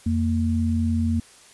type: tone pair together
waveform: sine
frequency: 86.6 / 230 Hz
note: F2 / A#3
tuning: -14 / -23 cents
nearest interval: octave + perfect fourth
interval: 1691 cents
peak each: -22 dBFS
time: 0.06-1.2 s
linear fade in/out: 5 ms
effects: white hiss -50 dBFS RMS until 1.53 s + resampled to 24000 Hz